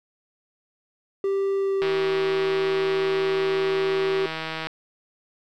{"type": "tone with pitch glide", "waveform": "triangle", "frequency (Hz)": [392.3, 385.6], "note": ["G4", "G4"], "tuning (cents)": [1, -28], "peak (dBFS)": -19, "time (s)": [1.24, 4.26], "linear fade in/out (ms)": 2, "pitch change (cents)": -29, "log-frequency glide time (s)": [1.57, 2.06]}
{"type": "click train", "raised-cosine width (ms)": 0.3, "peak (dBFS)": -14, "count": 457, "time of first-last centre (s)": [1.82, 4.67], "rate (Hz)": 160}
{"effects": []}